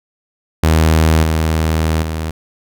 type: tone with level steps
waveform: sawtooth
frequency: 79.6 Hz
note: D#2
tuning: 40 cents sharp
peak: -5 / -9 / -15 dBFS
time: 0.63-2.31 s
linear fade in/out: 5 ms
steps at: 1.23 / 2.02 s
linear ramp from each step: 2 ms
effects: none